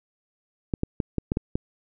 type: clicks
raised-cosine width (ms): 3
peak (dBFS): -11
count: 7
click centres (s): 0.738 / 0.834 / 1.002 / 1.183 / 1.319 / 1.371 / 1.555
effects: none